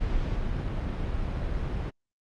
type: noise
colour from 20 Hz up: brown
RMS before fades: -29 dBFS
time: 0-1.91 s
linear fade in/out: 20 ms
effects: low-pass 4000 Hz 12 dB/octave + Opus 48 kbps